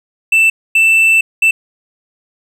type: tone bursts at uneven times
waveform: triangle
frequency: 2660 Hz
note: E7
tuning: 15 cents sharp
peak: -5 dBFS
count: 3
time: 0.32-0.5 / 0.75-1.21 / 1.42-1.51 s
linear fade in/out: 5 ms
effects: none